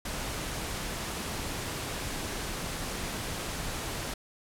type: noise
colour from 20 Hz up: pink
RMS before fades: -35 dBFS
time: 0.05-4.14 s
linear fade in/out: 5 ms
effects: low-pass 12000 Hz 12 dB/octave